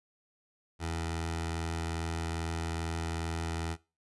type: tone with notch filter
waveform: 15% pulse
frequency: 82.41 Hz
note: E2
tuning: in tune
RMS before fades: -35 dBFS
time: 0.79-3.77 s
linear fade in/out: 50 ms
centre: 210 Hz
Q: 1.1
effects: noise-tail reverb RT60 0.3 s tail -21 dB re dry + resampled to 24000 Hz